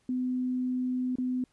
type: tone with dropouts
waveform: sine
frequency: 252.9 Hz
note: B3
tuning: 41 cents sharp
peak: -27 dBFS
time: 0.09-1.44 s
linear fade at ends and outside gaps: 2 ms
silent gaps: 1.156-1.184 s
effects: pink hiss -70 dBFS RMS until 1.52 s + resampled to 24000 Hz